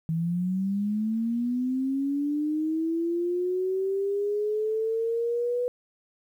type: linear sweep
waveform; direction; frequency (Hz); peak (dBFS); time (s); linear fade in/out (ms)
sine; up; 160 to 494.2; -24; 0.09-5.68; 0
effects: 10-bit